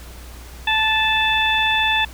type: harmonic tone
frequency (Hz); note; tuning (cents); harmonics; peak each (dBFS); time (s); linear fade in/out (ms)
876; A5; -8; 1 / 2 / 3 / 4; -21 / -21 / -21 / -21; 0.67-2.05; 5
effects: added 60 Hz sine -36 dBFS peak until 2.13 s + pink hiss -42 dBFS RMS until 2.13 s